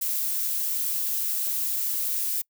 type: noise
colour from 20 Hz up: violet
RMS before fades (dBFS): -27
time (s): 0.01-2.42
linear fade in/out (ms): 10
effects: noise-tail reverb RT60 0.1 s tail -26 dB re dry